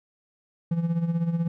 triangle tone with tremolo, 168 Hz, E3, 33 cents sharp, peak -18 dBFS, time 0.71-1.48 s, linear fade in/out 5 ms, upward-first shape sine, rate 16 Hz, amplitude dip 65%, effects none

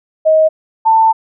sine tone pair in turn, 630 / 891 Hz, D#5 / A5, +21 / +22 cents, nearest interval tritone, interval 601 cents, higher second, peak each -6 dBFS, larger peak neither, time 0.25-0.49 / 0.85-1.13 s, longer second, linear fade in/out 20 ms, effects none

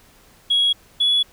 sine tone pair in turn, 3322 / 3394 Hz, G#7 / G#7, 0 / +37 cents, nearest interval unison, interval 37 cents, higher second, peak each -13 dBFS, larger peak neither, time 0.5-0.73 / 1-1.23 s, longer neither, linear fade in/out 10 ms, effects tanh soft clip ceiling -11 dBFS + pink hiss -52 dBFS RMS until 1.32 s

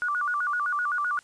sine tone with vibrato, 1304 Hz, E6, 19 cents flat, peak -24 dBFS, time 0.02-1.19 s, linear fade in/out 0 ms, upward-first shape square, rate 7.8 Hz, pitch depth 190 cents each way, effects white hiss -57 dBFS RMS until 1.23 s + resampled to 22050 Hz

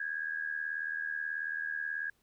sine tone with amplitude modulation, 1643 Hz, G#6, 19 cents flat, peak -30 dBFS, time 0-2.1 s, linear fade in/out 5 ms, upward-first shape sine, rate 78.4 Hz, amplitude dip 75%, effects pink hiss -73 dBFS RMS until 2.22 s

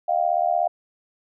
sine tone with amplitude modulation, 698.5 Hz, F5, in tune, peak -14 dBFS, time 0.08-0.68 s, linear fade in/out 10 ms, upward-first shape sine, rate 76.7 Hz, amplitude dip 100%, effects none

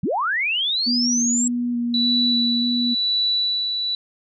sine linear sweep, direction up, 125.2 to 7700 Hz, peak -19 dBFS, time 0.03-1.48 s, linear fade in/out 5 ms
sine tone with vibrato, 240.3 Hz, B3, 47 cents flat, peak -20 dBFS, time 0.86-2.95 s, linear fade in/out 20 ms, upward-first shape square, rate 1.7 Hz, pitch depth 14 cents each way
sine tone with tremolo, 3951 Hz, B7, in tune, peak -17 dBFS, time 1.94-3.95 s, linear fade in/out 2 ms, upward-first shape sine, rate 0.96 Hz, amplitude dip 40%
effects none

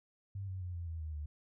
sine tone with pitch steps, 98.2 / 93.82 / 89.63 / 85.64 / 81.82 / 78.17 / 74.68 Hz, G2 / F#2 / F2 / F2 / E2 / D#2 / D2, +4 / +25 / +45 / -33 / -12 / +9 / +30 cents, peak -38 dBFS, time 0.35-1.26 s, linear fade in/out 5 ms, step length 130 ms, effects none

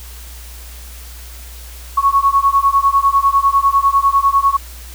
sine beating tone pair, 1102 / 1112 Hz, C#6 / C#6, -11 / +5 cents, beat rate 10 Hz, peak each -13 dBFS, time 1.97-4.57 s, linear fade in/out 10 ms, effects added 60 Hz sine -32 dBFS peak until 4.94 s + white hiss -38 dBFS RMS until 4.94 s

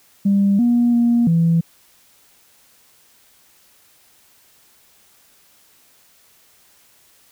sine tone with pitch steps, 199 / 239.4 / 236.7 / 166.4 Hz, G3 / A#3 / A#3 / E3, +26 / +46 / +27 / +17 cents, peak -11 dBFS, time 0.25-1.61 s, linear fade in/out 10 ms, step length 340 ms, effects tanh soft clip ceiling -8 dBFS + white hiss -54 dBFS RMS until 7.31 s

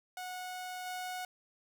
sawtooth tone with level steps, 733 Hz, F#5, 16 cents flat, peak -36 / -34 dBFS, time 0.17-1.25 s, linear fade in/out 2 ms, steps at 0.85 s, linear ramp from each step 20 ms, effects none

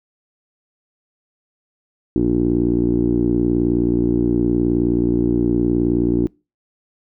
10% pulse tone with low-pass filter, 59.1 Hz, A#1, 24 cents sharp, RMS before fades -17 dBFS, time 2.16-6.27 s, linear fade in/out 0 ms, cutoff 330 Hz, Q 5.6, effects noise-tail reverb RT60 0.3 s tail -26 dB re dry

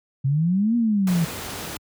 sine exponential two-way sweep, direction up then down, 130.6 to 241 to 161.9 Hz, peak -17 dBFS, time 0.24-1.25 s, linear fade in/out 10 ms, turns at 0.76 s
pink noise, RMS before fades -32 dBFS, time 1.07-1.77 s, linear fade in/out 2 ms
effects high-pass 80 Hz 12 dB/octave

